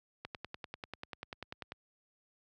click train, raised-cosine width 0.3 ms, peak -25 dBFS, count 16, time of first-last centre 0.25-1.721 s, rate 10.2 Hz, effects high-pass 60 Hz 12 dB/octave

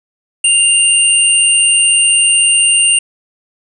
sine tone pair together, 2794 / 8870 Hz, F7 / C#9, 0 / 0 cents, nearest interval octave + minor sixth, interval 2000 cents, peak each -10 dBFS, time 0.44-2.99 s, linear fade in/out 5 ms, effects none

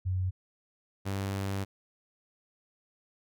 sine / sawtooth tone pair in turn, 92.5 / 98 Hz, F#2 / G2, 0 / 0 cents, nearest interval minor second, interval 100 cents, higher second, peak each -27 dBFS, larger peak neither, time 0.05-0.31 / 1.05-1.65 s, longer second, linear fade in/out 20 ms, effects none

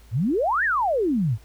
sine exponential two-way sweep, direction up then down, 97 to 1908 to 97 Hz, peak -19 dBFS, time 0.11-1.38 s, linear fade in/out 50 ms, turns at 0.64 s, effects added 57 Hz sine -46 dBFS peak until 1.44 s + pink hiss -56 dBFS RMS until 1.44 s

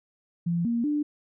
sine tone with pitch steps, 170.7 / 234.4 / 295.9 Hz, F3 / A#3 / D4, -39 / +10 / +13 cents, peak -23 dBFS, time 0.46-1.03 s, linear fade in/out 10 ms, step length 190 ms, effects none

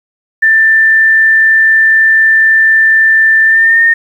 sine tone with pitch glide, 1778 to 1830.1 Hz, A6 to A#6, +18 to -32 cents, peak -4 dBFS, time 0.42-3.94 s, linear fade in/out 10 ms, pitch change +50 cents, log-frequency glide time 3.45-3.82 s, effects 7-bit

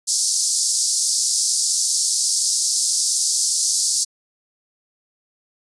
pink band-pass noise, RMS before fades -20 dBFS, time 0.07-4.05 s, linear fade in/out 20 ms, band 4700 to 10000 Hz, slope 48 dB/octave, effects resampled to 24000 Hz

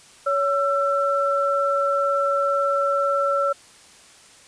sine tone pair together, 561.2 / 1341 Hz, C#5 / E6, +21 / +29 cents, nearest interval octave + minor third, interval 1508 cents, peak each -21 dBFS, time 0.26-3.53 s, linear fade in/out 10 ms, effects white hiss -49 dBFS RMS until 4.47 s + resampled to 22050 Hz

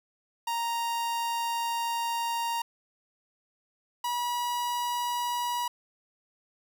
45% pulse tone pair in turn, 932.3 / 968.3 Hz, A#5 / B5, 0 / -34 cents, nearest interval minor second, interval 66 cents, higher second, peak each -28 dBFS, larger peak neither, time 0.47-2.62 / 4.04-5.68 s, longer first, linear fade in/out 5 ms, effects none

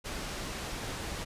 pink low-pass noise, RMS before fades -38 dBFS, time 0.04-1.25 s, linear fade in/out 20 ms, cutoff 8400 Hz, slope 12 dB/octave, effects resampled to 32000 Hz

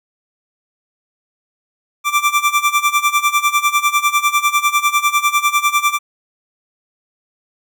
25% pulse tone with tremolo, 1174.7 Hz, D6, in tune, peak -6 dBFS, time 2.04-5.99 s, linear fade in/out 50 ms, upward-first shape sine, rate 10 Hz, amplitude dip 85%, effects none

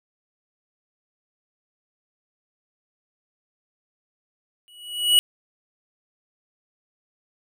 square tone with exponential growth, 2927 Hz, F#7, 19 cents flat, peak -11 dBFS, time 4.68-5.19 s, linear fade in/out 0 ms, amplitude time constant 110 ms, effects none

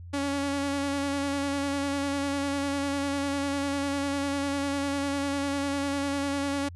sawtooth tone with vibrato, 280.4 Hz, C#4, 20 cents sharp, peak -23 dBFS, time 0.13-6.69 s, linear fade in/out 10 ms, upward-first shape square, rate 10 Hz, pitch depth 20 cents each way, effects added 87 Hz sine -40 dBFS peak until 6.75 s + resampled to 24000 Hz

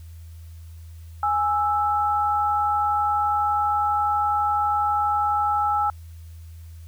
sine tone pair together, 830.1 / 1318.5 Hz, G#5 / E6, -1 / 0 cents, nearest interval minor sixth, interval 801 cents, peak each -21 / -23 dBFS, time 1.23-5.9 s, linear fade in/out 2 ms, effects added 82 Hz sine -38 dBFS peak until 6.87 s + white hiss -58 dBFS RMS until 6.87 s

